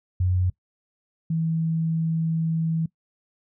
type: tone pair in turn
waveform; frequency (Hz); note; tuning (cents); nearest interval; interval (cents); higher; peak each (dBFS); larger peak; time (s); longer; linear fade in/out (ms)
sine; 91.2 / 162.5; F#2 / E3; -24 / -24; minor seventh; 1000; second; -19 / -21; first; 0.2-0.5 / 1.3-2.86; second; 5
effects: noise-tail reverb RT60 0.1 s tail -21 dB re dry